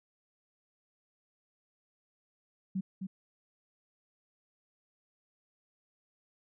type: tone with echo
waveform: sine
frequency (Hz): 190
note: F#3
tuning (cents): +46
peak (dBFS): -30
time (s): 2.75-2.81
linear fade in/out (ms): 10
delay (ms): 260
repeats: 1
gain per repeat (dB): -5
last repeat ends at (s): 3.07
effects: none